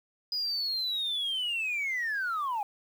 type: linear sweep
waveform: sine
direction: down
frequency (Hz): 4978 to 792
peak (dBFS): -27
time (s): 0.32-2.63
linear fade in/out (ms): 2
effects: tanh soft clip ceiling -26 dBFS + 9-bit